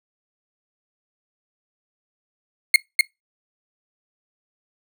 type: tone with echo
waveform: 35% pulse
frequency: 2153 Hz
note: C7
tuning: 49 cents sharp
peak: -7 dBFS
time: 2.74-2.76 s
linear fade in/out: 2 ms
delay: 250 ms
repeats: 1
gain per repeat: -3 dB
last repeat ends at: 3.01 s
effects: noise-tail reverb RT60 0.2 s tail -24 dB re dry